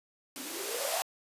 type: noise with band-pass filter sweep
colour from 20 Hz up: violet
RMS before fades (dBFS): -35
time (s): 0.36-1.02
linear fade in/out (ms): 0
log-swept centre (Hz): 250 to 740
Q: 9
effects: resampled to 32000 Hz